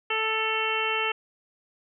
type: harmonic tone with a mistuned harmonic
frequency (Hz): 440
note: A4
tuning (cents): 0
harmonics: 1 / 2 / 3 / 4 / 5 / 6 / 7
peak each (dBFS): -32 / -33 / -31 / -35 / -32 / -29 / -33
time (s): 0.1-1.12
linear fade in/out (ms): 5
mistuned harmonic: 6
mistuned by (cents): +43
effects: none